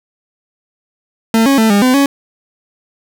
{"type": "tone with pitch steps", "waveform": "40% pulse", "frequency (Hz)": [225.2, 275.1, 221.9, 202.3, 254.7, 279.1], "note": ["A3", "C#4", "A3", "G#3", "C4", "C#4"], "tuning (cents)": [40, -13, 15, -45, -46, 12], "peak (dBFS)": -7, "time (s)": [1.34, 2.06], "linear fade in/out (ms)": 2, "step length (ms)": 120, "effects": []}